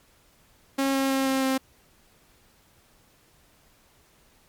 sawtooth tone with pitch steps, 272 / 270.1 / 268.3 / 266.4 / 264.6 Hz, C#4 / C#4 / C4 / C4 / C4, -33 / -45 / +44 / +31 / +20 cents, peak -18 dBFS, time 0.78-1.58 s, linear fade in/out 10 ms, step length 160 ms, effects pink hiss -60 dBFS RMS until 4.48 s + MP3 96 kbps

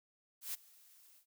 blue noise with ADSR envelope, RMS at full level -39 dBFS, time 0.41-1.26 s, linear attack 130 ms, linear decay 15 ms, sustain -24 dB, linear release 96 ms, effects none

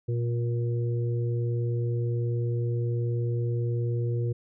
harmonic tone, 118.7 Hz, A#2, 32 cents sharp, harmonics 1 / 3 / 4, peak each -25 / -35 / -37 dBFS, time 0.08-4.33 s, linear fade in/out 10 ms, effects none

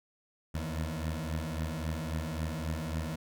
20% pulse beating tone pair, 77.8 / 81.5 Hz, D#2 / E2, 0 / -19 cents, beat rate 3.7 Hz, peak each -31 dBFS, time 0.54-3.16 s, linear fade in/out 10 ms, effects none

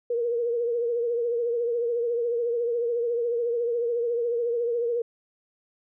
sine tone with vibrato, 472.4 Hz, A#4, 23 cents sharp, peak -23 dBFS, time 0.1-5.02 s, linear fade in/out 5 ms, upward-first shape triangle, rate 14 Hz, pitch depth 59 cents each way, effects none

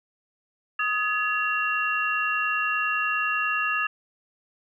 sine tone cluster, 1255 / 1698 / 2745 Hz, D#6 / G#6 / F7, +15 / +38 / -31 cents, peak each -27 dBFS, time 0.79-3.87 s, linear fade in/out 5 ms, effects none

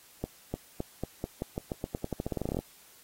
accelerating click train, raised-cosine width 2 ms, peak -18 dBFS, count 23, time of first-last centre 0.24-2.59 s, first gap 300 ms, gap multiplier 0.88, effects white hiss -57 dBFS RMS until 3.03 s + AAC 48 kbps

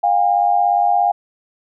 sine tone pair together, 708 / 805.2 Hz, F5 / G5, +23 / +46 cents, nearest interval major second, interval 223 cents, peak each -15 dBFS, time 0.03-1.12 s, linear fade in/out 10 ms, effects none

